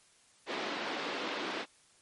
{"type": "band-pass noise", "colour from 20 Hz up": "pink", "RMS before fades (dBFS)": -37, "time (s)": [0.46, 1.66], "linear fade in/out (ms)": 50, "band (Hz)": [260, 4200], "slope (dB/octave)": 24, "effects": ["white hiss -64 dBFS RMS until 2.01 s", "MP3 48 kbps"]}